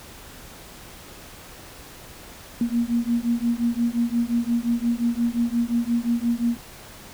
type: beating tone pair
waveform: sine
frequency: 233.1 / 238.8 Hz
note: A#3 / A#3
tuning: 0 / +42 cents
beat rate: 5.7 Hz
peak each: -23 dBFS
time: 2.61-6.57 s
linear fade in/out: 2 ms
effects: pink hiss -43 dBFS RMS until 7.13 s